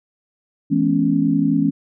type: chord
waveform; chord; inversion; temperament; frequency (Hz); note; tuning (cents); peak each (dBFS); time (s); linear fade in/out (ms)
sine; C# minor seventh; first; equal with one note detuned; 164.81 / 212.3 / 246.9 / 277.2; E3 / G#3 / B3 / C#4; 0 / +38 / 0 / 0; -21 / -21 / -23 / -17; 0.7-1.71; 20
effects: none